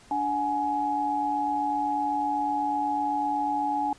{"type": "tone cluster", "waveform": "sine", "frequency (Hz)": [290.5, 731, 839], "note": ["D4", "F#5", "G#5"], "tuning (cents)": [-19, -21, 17], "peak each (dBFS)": [-32, -34, -25], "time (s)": [0.11, 3.93], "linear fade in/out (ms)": 2, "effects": ["pink hiss -54 dBFS RMS until 3.98 s", "resampled to 22050 Hz"]}